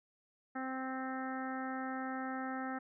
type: harmonic tone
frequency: 261.6 Hz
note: C4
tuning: in tune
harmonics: 1 / 2 / 3 / 4 / 5 / 6 / 7 / 8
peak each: -40 / -48 / -43 / -55 / -45 / -49 / -48 / -59 dBFS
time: 0.55-2.79 s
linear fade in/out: 10 ms
effects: none